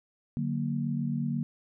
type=chord; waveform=sine; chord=D augmented; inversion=none; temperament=equal; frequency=146.83 / 185 / 233.1 Hz; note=D3 / F#3 / A#3; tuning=0 / 0 / 0 cents; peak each=-31 / -35 / -31 dBFS; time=0.37-1.43 s; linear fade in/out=0 ms; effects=none